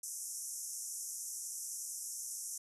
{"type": "band-pass noise", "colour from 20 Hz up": "pink", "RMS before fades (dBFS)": -43, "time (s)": [0.03, 2.58], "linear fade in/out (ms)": 5, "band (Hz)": [5600, 12000], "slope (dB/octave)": 96, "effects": []}